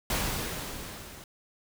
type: noise with level ramp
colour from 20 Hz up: pink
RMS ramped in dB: -28 to -47 dBFS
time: 0.1-1.24 s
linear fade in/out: 2 ms
effects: none